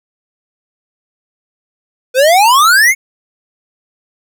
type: exponential sweep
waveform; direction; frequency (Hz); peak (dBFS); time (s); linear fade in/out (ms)
square; up; 490 to 2244; -6; 2.14-2.95; 50
effects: none